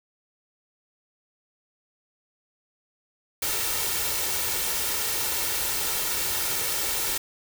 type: noise with comb filter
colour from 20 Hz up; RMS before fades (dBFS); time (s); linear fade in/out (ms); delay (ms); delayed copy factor
white; -27; 3.42-7.18; 5; 2.2; +0.5
effects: none